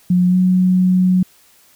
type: tone with pitch glide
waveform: sine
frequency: 179.7 to 183.69 Hz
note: F3 to F#3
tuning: +50 to -12 cents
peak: -10 dBFS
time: 0.1-1.23 s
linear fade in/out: 5 ms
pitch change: +38 cents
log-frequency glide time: 0.28-0.36 s
effects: white hiss -51 dBFS RMS until 1.75 s